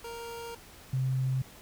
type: tone pair in turn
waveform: 25% pulse / sine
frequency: 466.2 / 130.82 Hz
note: A#4 / C3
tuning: 0 / 0 cents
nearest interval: octave + minor seventh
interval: 2200 cents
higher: first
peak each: -35 / -26 dBFS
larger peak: second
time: 0.04-0.55 / 0.93-1.42 s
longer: first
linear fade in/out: 5 ms
effects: pink hiss -52 dBFS RMS until 1.61 s